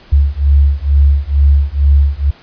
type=beating tone pair; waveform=sine; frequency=69.6 / 71.8 Hz; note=C#2 / D2; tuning=+8 / -39 cents; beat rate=2.2 Hz; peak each=-10 dBFS; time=0.12-2.31 s; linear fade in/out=10 ms; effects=pink hiss -42 dBFS RMS until 2.42 s + resampled to 11025 Hz